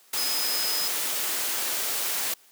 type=tone in noise; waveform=sine; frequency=5070 Hz; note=D#8; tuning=32 cents sharp; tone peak=-28 dBFS; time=0.17-0.88 s; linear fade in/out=5 ms; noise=white; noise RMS=-28 dBFS; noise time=0.13-2.34 s; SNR=-3 dB; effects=white hiss -57 dBFS RMS until 2.51 s + high-pass 300 Hz 12 dB/octave